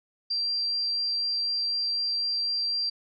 sine tone, 4724 Hz, D8, 9 cents sharp, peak -25 dBFS, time 0.3-2.9 s, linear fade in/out 10 ms, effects none

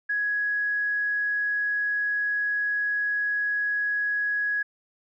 triangle tone with tanh clipping, 1670 Hz, G#6, 9 cents sharp, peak -23 dBFS, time 0.09-4.63 s, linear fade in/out 10 ms, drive 3 dB, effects resampled to 16000 Hz

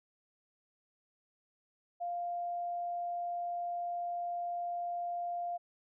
sine tone, 698.5 Hz, F5, in tune, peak -34 dBFS, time 2-5.58 s, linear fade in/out 20 ms, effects none

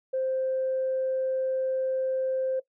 sine tone, 523.3 Hz, C5, in tune, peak -24 dBFS, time 0.13-2.6 s, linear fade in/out 10 ms, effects noise-tail reverb RT60 0.1 s tail -18 dB re dry + tanh soft clip ceiling -20 dBFS

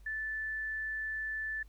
sine tone, 1753 Hz, A6, 7 cents flat, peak -34 dBFS, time 0.06-1.63 s, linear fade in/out 5 ms, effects added 50 Hz sine -52 dBFS peak until 1.68 s + pink hiss -70 dBFS RMS until 1.68 s

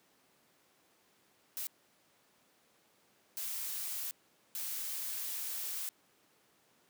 blue noise bursts at uneven times, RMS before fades -39 dBFS, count 3, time 1.57-1.67 / 3.37-4.11 / 4.55-5.89 s, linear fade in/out 0 ms, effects pink hiss -69 dBFS RMS until 6.89 s + high-pass 200 Hz 12 dB/octave

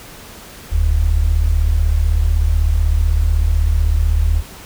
sine tone pair together, 40.52 / 76.5 Hz, E1 / D#2, -29 / -29 cents, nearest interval major seventh, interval 1100 cents, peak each -14 dBFS, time 0.7-4.43 s, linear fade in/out 50 ms, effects pink hiss -37 dBFS RMS until 4.65 s

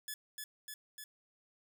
5% pulse tone with echo, 1716 Hz, A6, 44 cents flat, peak -29 dBFS, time 0.08-0.14 s, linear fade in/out 2 ms, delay 300 ms, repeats 3, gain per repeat -2 dB, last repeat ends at 1.04 s, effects none

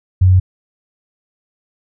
sine tone, 92.5 Hz, F#2, in tune, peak -6 dBFS, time 0.21-0.4 s, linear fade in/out 10 ms, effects none

